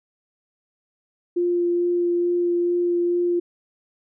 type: tone with vibrato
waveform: sine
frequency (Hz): 349.2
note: F4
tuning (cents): 0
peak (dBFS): -18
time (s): 1.36-3.4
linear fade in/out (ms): 10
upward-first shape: sine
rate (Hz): 2.3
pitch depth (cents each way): 9
effects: none